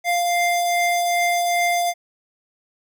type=tone pair together; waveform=square; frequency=698.5 / 2093 Hz; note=F5 / C7; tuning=0 / 0 cents; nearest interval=octave + perfect fifth; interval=1900 cents; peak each=-19 / -26 dBFS; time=0.04-1.94 s; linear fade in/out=50 ms; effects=none